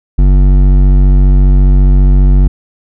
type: tone with hard clipping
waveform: triangle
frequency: 47.38 Hz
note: F#1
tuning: 42 cents sharp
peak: -5 dBFS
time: 0.18-2.48 s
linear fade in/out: 10 ms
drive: 15 dB
effects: none